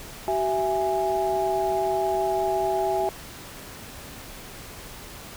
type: tone cluster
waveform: sine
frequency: 380.6 / 663 / 827 Hz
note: F#4 / E5 / G#5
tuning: +49 / +10 / -8 cents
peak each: -26 dBFS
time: 0.28-3.09 s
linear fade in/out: 0 ms
effects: pink hiss -41 dBFS RMS until 5.36 s